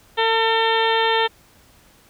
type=harmonic tone; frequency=450.7 Hz; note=A4; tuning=42 cents sharp; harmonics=1 / 2 / 3 / 4 / 5 / 6 / 7 / 8 / 9; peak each=-21 / -20 / -28 / -24 / -31 / -31 / -26 / -27 / -38 dBFS; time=0.17-1.28 s; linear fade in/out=20 ms; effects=pink hiss -53 dBFS RMS until 2.09 s